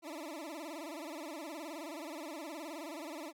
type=tone with vibrato; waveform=20% pulse; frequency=311.1 Hz; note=D#4; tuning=in tune; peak=-37 dBFS; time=0.02-3.33 s; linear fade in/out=50 ms; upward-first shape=sine; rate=19 Hz; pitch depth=160 cents each way; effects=none